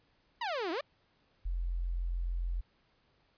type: exponential two-way sweep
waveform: sawtooth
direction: down then up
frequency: 1007 to 312 to 626 Hz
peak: -29 dBFS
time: 0.41-0.81 s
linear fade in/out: 5 ms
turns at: 0.71 s
type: tone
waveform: sine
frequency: 43.47 Hz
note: F1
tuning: 7 cents flat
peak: -31 dBFS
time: 1.45-2.61 s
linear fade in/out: 10 ms
effects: pink hiss -71 dBFS RMS until 3.37 s + resampled to 11025 Hz